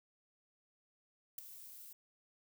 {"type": "noise with ADSR envelope", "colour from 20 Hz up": "violet", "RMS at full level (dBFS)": -39, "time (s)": [1.38, 1.93], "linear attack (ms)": 5, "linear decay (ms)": 6, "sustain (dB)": -14, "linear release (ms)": 4, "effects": []}